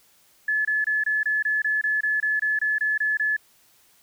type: tone bursts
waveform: sine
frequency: 1720 Hz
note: A6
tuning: 40 cents flat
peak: -20 dBFS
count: 15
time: 0.48-3.366 s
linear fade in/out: 5 ms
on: 170 ms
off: 24 ms
effects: white hiss -59 dBFS RMS until 4.02 s